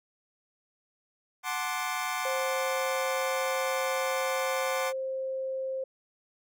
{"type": "chord", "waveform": "25% pulse", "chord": "D dominant seventh", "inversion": "first", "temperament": "equal with one note detuned", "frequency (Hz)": [740, 870.4, 1046.5, 1174.7], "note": ["F#5", "A5", "C6", "D6"], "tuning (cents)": [0, -19, 0, 0], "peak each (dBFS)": [-31, -35, -31, -32], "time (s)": [1.43, 4.93], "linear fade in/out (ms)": 50}
{"type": "tone", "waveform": "sine", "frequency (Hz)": 528, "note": "C5", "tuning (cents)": 16, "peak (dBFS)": -30, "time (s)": [2.25, 5.84], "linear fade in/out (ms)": 5}
{"effects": []}